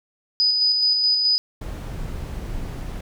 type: tone with tremolo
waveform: sine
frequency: 4978 Hz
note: D#8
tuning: in tune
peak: -15 dBFS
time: 0.4-1.38 s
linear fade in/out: 0 ms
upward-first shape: square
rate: 4.7 Hz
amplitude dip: 30%
type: noise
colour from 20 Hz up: brown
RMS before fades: -30 dBFS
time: 1.61-3.01 s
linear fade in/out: 5 ms
effects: none

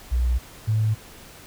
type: tone pair in turn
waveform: sine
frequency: 61.1 / 108.87 Hz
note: B1 / A2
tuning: -18 / -18 cents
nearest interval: minor seventh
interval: 1000 cents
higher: second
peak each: -18 dBFS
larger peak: neither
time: 0.11-0.39 / 0.67-0.95 s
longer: neither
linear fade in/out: 20 ms
effects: pink hiss -45 dBFS RMS until 1.46 s

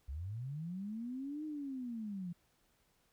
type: linear two-way sweep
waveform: sine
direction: up then down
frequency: 61.74 to 311.1 to 168.6 Hz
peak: -39 dBFS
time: 0.08-2.33 s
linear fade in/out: 10 ms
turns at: 1.45 s
effects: pink hiss -74 dBFS RMS until 3.12 s

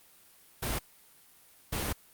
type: noise bursts at uneven times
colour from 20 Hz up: pink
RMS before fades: -32 dBFS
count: 2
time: 0.62-0.79 / 1.72-1.93 s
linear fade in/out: 10 ms
effects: white hiss -59 dBFS RMS until 2.13 s + Opus 32 kbps

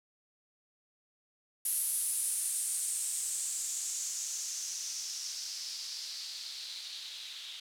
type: noise with low-pass filter sweep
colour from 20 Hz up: violet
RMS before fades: -37 dBFS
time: 1.65-7.6 s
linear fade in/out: 5 ms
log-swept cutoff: 11000 to 3500 Hz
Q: 3.9
effects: none

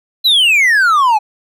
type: exponential sweep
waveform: triangle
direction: down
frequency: 4100 to 820 Hz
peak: -6 dBFS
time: 0.24-1.19 s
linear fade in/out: 20 ms
effects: none

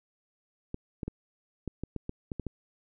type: clicks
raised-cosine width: 3 ms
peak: -21 dBFS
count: 10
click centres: 0.744 / 1.032 / 1.08 / 1.677 / 1.836 / 1.963 / 2.094 / 2.318 / 2.397 / 2.467 s
effects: none

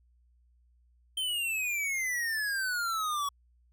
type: exponential sweep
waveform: square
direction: down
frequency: 3136 to 1119 Hz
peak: -30 dBFS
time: 1.17-3.29 s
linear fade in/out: 5 ms
effects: added 60 Hz sine -62 dBFS peak until 3.72 s

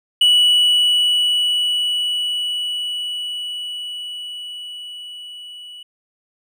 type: tone with level ramp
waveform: triangle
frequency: 2946 Hz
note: F#7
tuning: 8 cents flat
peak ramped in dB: -8 to -33 dBFS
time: 0.21-5.83 s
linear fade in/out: 5 ms
effects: none

